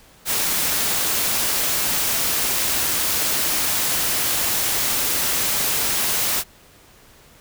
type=noise; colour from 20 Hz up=white; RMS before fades=-21 dBFS; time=0.25-6.44 s; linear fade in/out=50 ms; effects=pink hiss -50 dBFS RMS until 7.4 s